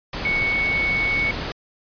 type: tone in noise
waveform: sine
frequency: 2220 Hz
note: C#7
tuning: 2 cents sharp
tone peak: -19 dBFS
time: 0.25-1.31 s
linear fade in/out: 2 ms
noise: pink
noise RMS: -28 dBFS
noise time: 0.13-1.52 s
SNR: +6 dB
effects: resampled to 11025 Hz

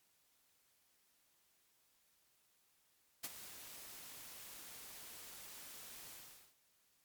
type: noise with ADSR envelope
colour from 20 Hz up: white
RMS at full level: -41 dBFS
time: 3.23-6.55 s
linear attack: 13 ms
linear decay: 37 ms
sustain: -12 dB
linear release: 440 ms
effects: white hiss -75 dBFS RMS until 7.04 s + MP3 96 kbps

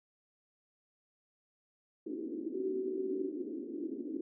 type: band-pass noise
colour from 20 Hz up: pink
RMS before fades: -40 dBFS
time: 2.06-4.21 s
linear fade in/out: 5 ms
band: 270 to 370 Hz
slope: 48 dB/octave
type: tone with vibrato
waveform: sine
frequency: 378.3 Hz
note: F#4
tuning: 38 cents sharp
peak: -34 dBFS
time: 2.54-3.3 s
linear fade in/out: 10 ms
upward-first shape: sine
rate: 9.8 Hz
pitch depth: 10 cents each way
effects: none

